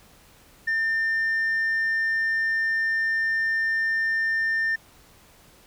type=tone; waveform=sine; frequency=1800 Hz; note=A6; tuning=39 cents sharp; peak=-19 dBFS; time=0.67-4.76 s; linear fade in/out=10 ms; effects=tanh soft clip ceiling -20 dBFS + pink hiss -54 dBFS RMS until 5.66 s